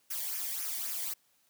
blue noise with flanger, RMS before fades -36 dBFS, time 0.1-1.14 s, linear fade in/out 10 ms, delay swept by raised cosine 0.24 to 0.79 ms, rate 3.8 Hz, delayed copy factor -0.6, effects white hiss -70 dBFS RMS until 1.49 s + high-pass 100 Hz 12 dB/octave

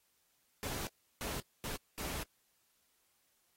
pink noise bursts at uneven times, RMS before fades -41 dBFS, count 4, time 0.63-0.87 / 1.21-1.4 / 1.64-1.76 / 1.98-2.23 s, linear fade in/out 0 ms, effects white hiss -75 dBFS RMS until 3.56 s + AAC 48 kbps

